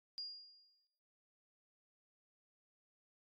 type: tone with exponential decay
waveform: sine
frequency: 4832 Hz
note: D8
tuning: 48 cents sharp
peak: -40 dBFS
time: 0.18-0.87 s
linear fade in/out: 0 ms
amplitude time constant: 150 ms
effects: noise-tail reverb RT60 1.0 s tail -21 dB re dry + AAC 64 kbps